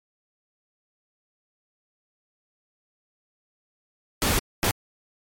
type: noise bursts at uneven times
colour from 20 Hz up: pink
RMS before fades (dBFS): -22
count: 2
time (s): 4.22-4.39 / 4.63-4.71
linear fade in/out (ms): 0
effects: MP3 64 kbps